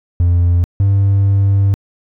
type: tone pair in turn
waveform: triangle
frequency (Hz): 87.31 / 98.8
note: F2 / G2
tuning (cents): 0 / +14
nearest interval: major second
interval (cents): 214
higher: second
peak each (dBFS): -6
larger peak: neither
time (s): 0.2-0.64 / 0.8-1.74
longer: second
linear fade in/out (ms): 0
effects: tanh soft clip ceiling -3 dBFS